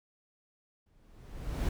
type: noise with exponential growth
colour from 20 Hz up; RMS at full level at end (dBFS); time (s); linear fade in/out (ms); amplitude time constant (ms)
brown; -28; 0.86-1.69; 5; 180
effects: none